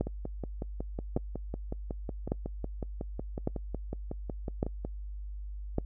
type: two click trains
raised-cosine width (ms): 2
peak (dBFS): -22 / -15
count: 27 / 6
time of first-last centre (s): 0.07-4.849 / 0.01-5.784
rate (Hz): 5.44 / 0.866
effects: noise-tail reverb RT60 0.1 s tail -25 dB re dry + added 50 Hz sine -37 dBFS peak until 5.85 s